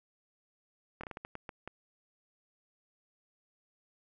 slowing click train, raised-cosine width 0.5 ms, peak -26 dBFS, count 9, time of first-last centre 1.01-1.676 s, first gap 25 ms, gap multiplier 1.33, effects none

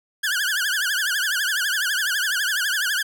sawtooth tone with vibrato, 1578 Hz, G6, 11 cents sharp, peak -17 dBFS, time 0.23-3.03 s, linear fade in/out 10 ms, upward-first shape triangle, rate 12 Hz, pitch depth 200 cents each way, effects none

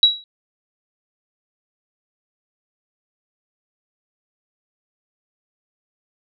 sine tone with exponential decay, 3884 Hz, B7, 30 cents flat, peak -5 dBFS, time 0.03-0.24 s, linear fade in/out 1 ms, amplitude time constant 45 ms, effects none

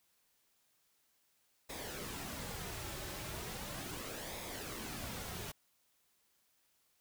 pink noise with flanger, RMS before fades -44 dBFS, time 1.69-5.52 s, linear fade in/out 10 ms, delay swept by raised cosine 0.68 to 4.28 ms, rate 0.37 Hz, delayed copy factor -0.5, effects white hiss -75 dBFS RMS until 7 s

